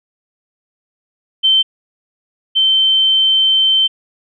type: tone pair in turn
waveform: sine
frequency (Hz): 3100 / 3100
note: G7 / G7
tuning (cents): -20 / -20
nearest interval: unison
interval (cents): 0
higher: neither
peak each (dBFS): -8 / -9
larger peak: first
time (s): 1.43-1.63 / 2.55-3.88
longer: second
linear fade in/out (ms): 20
effects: none